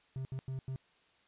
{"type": "tone bursts at uneven times", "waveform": "triangle", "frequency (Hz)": 132.1, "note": "C3", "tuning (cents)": 17, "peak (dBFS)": -34, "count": 4, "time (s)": [[0.16, 0.25], [0.32, 0.39], [0.48, 0.59], [0.68, 0.76]], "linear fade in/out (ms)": 0, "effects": ["white hiss -68 dBFS RMS until 1.27 s", "resampled to 8000 Hz"]}